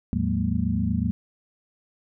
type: tone cluster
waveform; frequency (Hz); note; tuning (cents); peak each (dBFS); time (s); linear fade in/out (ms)
sine; 80.3 / 108.4 / 179.3 / 205 / 232.9; E2 / A2 / F3 / G#3 / A#3; -45 / -25 / +46 / -22 / -1; -28; 0.13-1.11; 0
effects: none